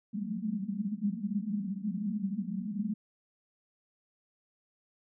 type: band-pass noise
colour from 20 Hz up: pink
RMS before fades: -34 dBFS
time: 0.13-2.94 s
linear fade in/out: 10 ms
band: 190 to 220 Hz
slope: 96 dB/octave
effects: none